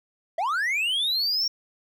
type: linear sweep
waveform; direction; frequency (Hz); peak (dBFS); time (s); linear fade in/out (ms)
triangle; up; 622.3 to 5588; -21; 0.38-1.48; 5
effects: none